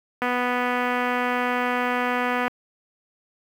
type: click train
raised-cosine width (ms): 0.5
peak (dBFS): -10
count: 559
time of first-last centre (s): 0.22-2.479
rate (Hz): 247
effects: high-pass 100 Hz 12 dB/octave + 7-bit